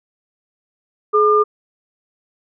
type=tone pair together; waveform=sine; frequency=423.8 / 1203.5 Hz; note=G#4 / D6; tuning=+35 / +42 cents; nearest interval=octave + tritone; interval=1807 cents; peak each=-13 dBFS; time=1.13-1.44 s; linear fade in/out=20 ms; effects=none